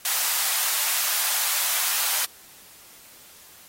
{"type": "high-pass noise", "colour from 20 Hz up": "white", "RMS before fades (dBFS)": -24, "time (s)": [0.05, 2.25], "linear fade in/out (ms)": 2, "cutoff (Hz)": 710, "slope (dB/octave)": 24, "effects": ["white hiss -49 dBFS RMS until 3.68 s", "AAC 48 kbps"]}